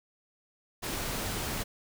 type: noise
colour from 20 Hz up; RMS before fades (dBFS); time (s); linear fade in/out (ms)
pink; -34; 0.82-1.64; 20
effects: none